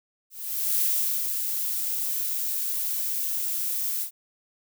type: noise with ADSR envelope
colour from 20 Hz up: violet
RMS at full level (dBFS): -23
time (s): 0.3-4.11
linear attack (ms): 510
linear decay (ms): 430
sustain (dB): -5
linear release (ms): 96
effects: none